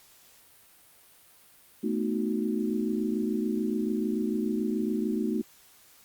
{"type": "chord", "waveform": "sine", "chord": "B dominant seventh", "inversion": "third", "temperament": "equal", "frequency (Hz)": [220, 246.9, 311.1, 370], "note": ["A3", "B3", "D#4", "F#4"], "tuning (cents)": [0, 0, 0, 0], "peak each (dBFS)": [-29, -33, -32, -33], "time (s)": [1.83, 5.42], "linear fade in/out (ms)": 10, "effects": ["white hiss -57 dBFS RMS until 6.04 s", "Opus 48 kbps"]}